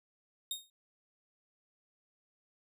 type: tone with exponential decay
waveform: sawtooth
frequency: 3709 Hz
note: A#7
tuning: 9 cents flat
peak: -29 dBFS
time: 0.51-0.7 s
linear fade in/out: 2 ms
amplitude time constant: 40 ms
effects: none